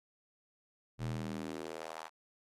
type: tone with high-pass filter sweep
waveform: square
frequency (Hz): 40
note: D#1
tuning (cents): +49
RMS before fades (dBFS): -41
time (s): 0.98-2.1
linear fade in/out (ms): 50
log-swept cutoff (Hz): 96 to 950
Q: 2.1
effects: low-pass 10000 Hz 12 dB/octave + AAC 48 kbps